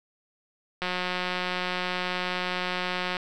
click train, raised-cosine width 0.3 ms, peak -13 dBFS, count 426, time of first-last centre 0.82-3.168 s, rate 181 Hz, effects none

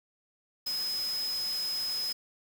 sine tone in noise, 5080 Hz, D#8, 35 cents sharp, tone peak -30 dBFS, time 0.66-2.13 s, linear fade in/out 10 ms, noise white, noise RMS -42 dBFS, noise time 0.66-2.13 s, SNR +9 dB, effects none

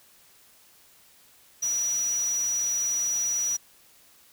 sine tone in noise, 5840 Hz, F#8, 24 cents flat, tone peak -24 dBFS, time 1.62-3.57 s, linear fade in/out 10 ms, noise white, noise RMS -41 dBFS, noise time 1.62-3.57 s, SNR +14 dB, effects white hiss -57 dBFS RMS until 4.32 s

